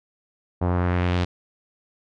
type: tone with low-pass filter sweep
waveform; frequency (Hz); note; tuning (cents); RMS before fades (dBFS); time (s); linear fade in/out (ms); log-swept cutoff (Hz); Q
sawtooth; 89; F2; +33; -22; 0.61-1.25; 10; 840 to 4300; 1.4
effects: none